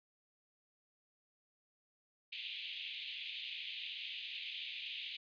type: band-pass noise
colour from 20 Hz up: white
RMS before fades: -45 dBFS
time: 2.32-5.17 s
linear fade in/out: 10 ms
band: 2400 to 3700 Hz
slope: 48 dB/octave
effects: resampled to 11025 Hz